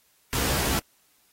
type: noise with comb filter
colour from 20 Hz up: pink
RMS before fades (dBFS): -26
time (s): 0.33-0.79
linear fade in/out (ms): 0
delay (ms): 15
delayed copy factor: +0.95
effects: white hiss -64 dBFS RMS until 1.32 s + AAC 48 kbps